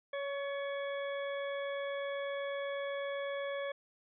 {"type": "harmonic tone with a mistuned harmonic", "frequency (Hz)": 559, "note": "C#5", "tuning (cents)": 14, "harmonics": [1, 2, 3, 4, 6], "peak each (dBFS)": [-36, -46, -45, -48, -51], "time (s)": [0.13, 3.72], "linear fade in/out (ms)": 5, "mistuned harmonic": 3, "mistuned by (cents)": 29, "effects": []}